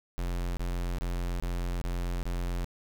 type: tone bursts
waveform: square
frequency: 43.91 Hz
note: F1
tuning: 10 cents sharp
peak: -30 dBFS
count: 6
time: 0.18-2.645 s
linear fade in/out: 0 ms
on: 390 ms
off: 25 ms
effects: none